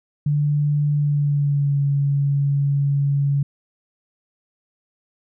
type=tone with pitch glide; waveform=sine; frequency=146.83 to 141.01 Hz; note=D3 to C#3; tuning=0 to +30 cents; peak=-16 dBFS; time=0.26-3.43 s; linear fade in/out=5 ms; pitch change=-70 cents; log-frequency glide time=0.94-1.8 s; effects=none